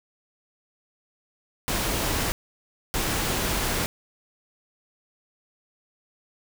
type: noise bursts at uneven times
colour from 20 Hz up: pink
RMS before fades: -26 dBFS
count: 2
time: 1.68-2.32 / 2.94-3.86 s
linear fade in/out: 0 ms
effects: none